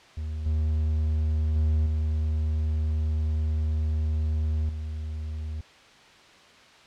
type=tone with level steps; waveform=triangle; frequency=77.4 Hz; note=D#2; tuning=9 cents flat; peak=-27 / -20 / -18 / -21 / -28 dBFS; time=0.17-5.61 s; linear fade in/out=5 ms; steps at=0.46 / 1.56 / 1.86 / 4.69 s; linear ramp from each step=2 ms; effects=white hiss -52 dBFS RMS until 6.86 s + low-pass 4000 Hz 12 dB/octave